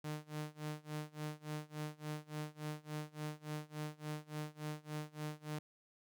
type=tone with tremolo; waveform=sawtooth; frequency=151.8 Hz; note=D#3; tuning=42 cents flat; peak=-35 dBFS; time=0.04-5.59 s; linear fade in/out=5 ms; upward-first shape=sine; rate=3.5 Hz; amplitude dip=95%; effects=none